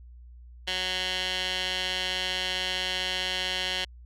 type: tone with band-pass filter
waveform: 15% pulse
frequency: 184.5 Hz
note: F#3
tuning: 5 cents flat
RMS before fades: -30 dBFS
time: 0.67-3.85 s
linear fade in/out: 10 ms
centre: 3200 Hz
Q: 2.4
effects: added 60 Hz sine -45 dBFS peak until 4.05 s